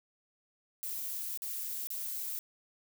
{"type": "noise with dropouts", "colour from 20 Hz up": "violet", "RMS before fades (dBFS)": -38, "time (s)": [0.83, 2.39], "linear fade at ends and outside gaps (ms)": 0, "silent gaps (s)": [[1.374, 1.42], [1.871, 1.904]], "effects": []}